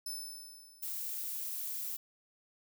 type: tone with exponential decay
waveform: 15% pulse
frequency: 5274 Hz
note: E8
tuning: in tune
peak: -31 dBFS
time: 0.06-1.44 s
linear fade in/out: 5 ms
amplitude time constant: 300 ms
type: noise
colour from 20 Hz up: violet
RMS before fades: -39 dBFS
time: 0.82-1.97 s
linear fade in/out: 10 ms
effects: none